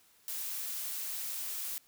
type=noise; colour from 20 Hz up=blue; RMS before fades=-38 dBFS; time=0.28-1.78 s; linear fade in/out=0 ms; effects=white hiss -65 dBFS RMS until 1.87 s